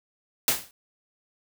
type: noise with exponential decay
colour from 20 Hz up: white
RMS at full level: -18 dBFS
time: 0.48-0.71 s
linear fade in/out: 1 ms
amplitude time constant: 48 ms
effects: none